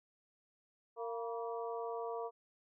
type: harmonic tone with a mistuned harmonic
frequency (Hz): 230.5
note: A#3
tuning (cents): -19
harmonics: 2 / 3 / 4 / 5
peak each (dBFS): -40 / -44 / -46 / -48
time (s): 0.96-2.31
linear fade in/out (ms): 50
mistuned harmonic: 4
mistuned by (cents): +68
effects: none